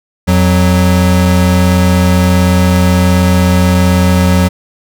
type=tone pair together; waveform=square; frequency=87.31 / 183.25 Hz; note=F2 / F#3; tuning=0 / -16 cents; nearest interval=octave + minor second; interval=1284 cents; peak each=-10 dBFS; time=0.27-4.49 s; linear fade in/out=20 ms; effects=none